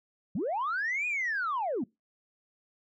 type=linear two-way sweep; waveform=sine; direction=up then down; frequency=146.83 to 2500 to 197.8 Hz; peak=-27 dBFS; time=0.35-1.84 s; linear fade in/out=5 ms; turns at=1.07 s; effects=noise-tail reverb RT60 0.2 s tail -24 dB re dry + tanh soft clip ceiling -25 dBFS